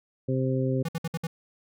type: harmonic tone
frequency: 130.81 Hz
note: C3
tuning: in tune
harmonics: 1 / 2 / 3 / 4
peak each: -26 / -29 / -31 / -32 dBFS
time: 0.28-0.83 s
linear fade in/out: 10 ms
type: tone bursts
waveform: square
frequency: 164.81 Hz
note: E3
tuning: in tune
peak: -28 dBFS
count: 5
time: 0.85-1.27 s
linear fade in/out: 5 ms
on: 36 ms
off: 60 ms
effects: none